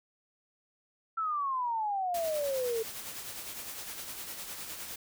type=exponential sweep; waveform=sine; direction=down; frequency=1344 to 440 Hz; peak=-29 dBFS; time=1.17-2.83 s; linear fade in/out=10 ms
type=noise with tremolo; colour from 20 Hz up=white; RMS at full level=-40 dBFS; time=2.14-4.96 s; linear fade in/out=5 ms; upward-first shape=sine; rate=9.8 Hz; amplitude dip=40%
effects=none